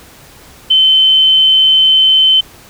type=tone; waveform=sine; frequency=3071 Hz; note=G7; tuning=36 cents flat; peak=-5 dBFS; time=0.7-2.41 s; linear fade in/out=10 ms; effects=pink hiss -39 dBFS RMS until 2.69 s